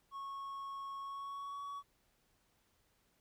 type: tone with pitch glide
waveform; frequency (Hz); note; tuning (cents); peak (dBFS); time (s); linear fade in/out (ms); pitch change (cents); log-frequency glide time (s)
triangle; 1100 to 1127.7; C#6 to C#6; -14 to +29; -40; 0.11-1.83; 50; +43; 0.99-1.65
effects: pink hiss -75 dBFS RMS until 3.2 s